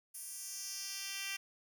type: tone with high-pass filter sweep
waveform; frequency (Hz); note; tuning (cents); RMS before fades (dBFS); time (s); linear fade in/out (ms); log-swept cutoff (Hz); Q
10% pulse; 392; G4; 0; -43; 0.14-1.37; 10; 10000 to 2700; 1.7
effects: none